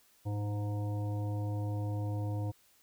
harmonic tone with a mistuned harmonic, 103.1 Hz, G#2, 12 cents flat, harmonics 1 / 3 / 5 / 7 / 9, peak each -32 / -42 / -46 / -49 / -51 dBFS, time 0.25-2.52 s, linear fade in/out 20 ms, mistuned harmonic 1, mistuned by +34 cents, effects white hiss -66 dBFS RMS until 2.82 s

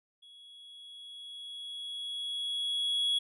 triangle tone with level ramp, 3347 Hz, G#7, 13 cents sharp, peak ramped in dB -51 to -24 dBFS, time 0.22-3.19 s, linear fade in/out 10 ms, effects resampled to 24000 Hz

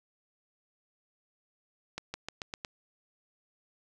accelerating click train, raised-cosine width 0.2 ms, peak -19 dBFS, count 6, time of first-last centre 1.98-2.648 s, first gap 160 ms, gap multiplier 0.91, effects none

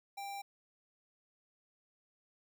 sine tone with sample-and-hold, 798 Hz, G5, 31 cents sharp, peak -40 dBFS, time 0.17-0.42 s, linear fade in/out 10 ms, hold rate 3150 Hz, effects none

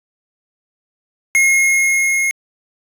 square tone with level ramp, 2155 Hz, C#7, 49 cents flat, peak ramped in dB -10 to -15 dBFS, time 1.35-2.31 s, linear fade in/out 0 ms, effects resampled to 32000 Hz

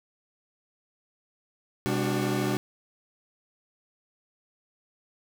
40% pulse tone cluster, 127.5 / 201.1 / 295.8 / 369.6 Hz, C3 / G3 / D4 / F#4, -44 / +44 / +13 / -2 cents, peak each -30 dBFS, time 1.86-2.57 s, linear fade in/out 0 ms, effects none

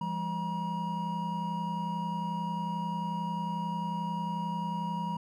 triangle tone cluster, 170.4 / 201.6 / 955 Hz, F3 / G3 / A#5, -42 / +49 / +42 cents, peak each -33 / -36 / -32 dBFS, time 0.01-5.17 s, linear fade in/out 5 ms, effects none

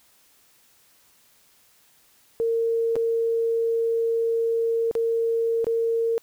sine tone with dropouts, 458.4 Hz, A#4, 29 cents flat, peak -20 dBFS, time 2.4-6.18 s, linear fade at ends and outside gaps 0 ms, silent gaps 2.956-2.964 / 4.912-4.952 / 5.644-5.668 s, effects white hiss -59 dBFS RMS until 6.22 s

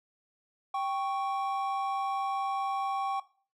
triangle tone pair together, 783.5 / 1108 Hz, G5 / C#6, -1 / -1 cents, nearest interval tritone, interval 600 cents, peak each -29 / -31 dBFS, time 0.74-3.2 s, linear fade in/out 5 ms, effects noise-tail reverb RT60 0.4 s tail -17 dB re dry

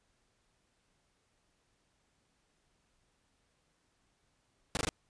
pink noise bursts, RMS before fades -32 dBFS, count 4, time 4.75-4.89 s, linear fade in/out 0 ms, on 20 ms, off 20 ms, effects pink hiss -75 dBFS RMS until 5.09 s + resampled to 22050 Hz

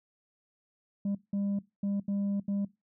sine tone bursts at uneven times, 200.2 Hz, G3, 37 cents sharp, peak -25 dBFS, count 5, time 1.05-1.15 / 1.33-1.59 / 1.83-2 / 2.08-2.4 / 2.48-2.65 s, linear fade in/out 5 ms, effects noise-tail reverb RT60 0.2 s tail -19 dB re dry + tanh soft clip ceiling -27 dBFS

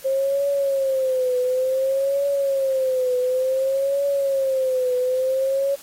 sine tone with vibrato, 531 Hz, C5, 25 cents sharp, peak -18 dBFS, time 0.04-5.76 s, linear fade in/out 20 ms, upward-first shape triangle, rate 0.56 Hz, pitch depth 110 cents each way, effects white hiss -44 dBFS RMS until 5.82 s + AAC 48 kbps

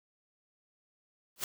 white noise with exponential growth, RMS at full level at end -29 dBFS, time 1.36-1.44 s, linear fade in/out 1 ms, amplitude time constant 16 ms, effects none

